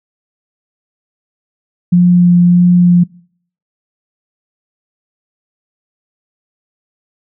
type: tone with vibrato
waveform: sine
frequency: 176.3 Hz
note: F3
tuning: 17 cents sharp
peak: -4 dBFS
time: 1.92-3.04 s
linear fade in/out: 10 ms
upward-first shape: sine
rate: 1.6 Hz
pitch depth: 10 cents each way
effects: noise-tail reverb RT60 0.6 s tail -25 dB re dry